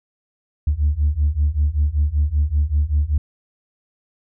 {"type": "beating tone pair", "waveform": "sine", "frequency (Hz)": [71.4, 76.6], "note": ["D2", "D#2"], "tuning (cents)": [-48, -27], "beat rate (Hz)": 5.2, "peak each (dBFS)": [-18, -17], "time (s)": [0.67, 3.18], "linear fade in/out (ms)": 5, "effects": ["tanh soft clip ceiling -10 dBFS"]}